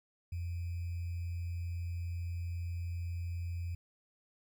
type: tone with sample-and-hold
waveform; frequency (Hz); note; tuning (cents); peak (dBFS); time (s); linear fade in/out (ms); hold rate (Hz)
sine; 86.2; F2; -22; -35; 0.32-3.75; 5; 2450
effects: none